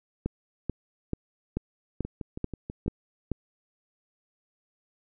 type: two click trains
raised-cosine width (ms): 3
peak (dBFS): -22 / -15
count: 6 / 8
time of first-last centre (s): 2.05-2.862 / 0.26-3.317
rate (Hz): 6.16 / 2.29
effects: none